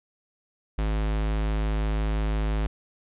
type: tone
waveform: square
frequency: 52.9 Hz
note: G#1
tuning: 33 cents sharp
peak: -24 dBFS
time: 0.78-2.67 s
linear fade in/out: 5 ms
effects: resampled to 8000 Hz + 11-bit